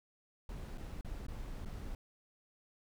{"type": "noise with dropouts", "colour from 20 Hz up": "brown", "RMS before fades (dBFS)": -43, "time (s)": [0.49, 1.95], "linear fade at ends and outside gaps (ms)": 2, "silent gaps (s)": [[0.776, 0.78], [1.011, 1.047], [1.267, 1.283], [1.65, 1.657]], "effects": []}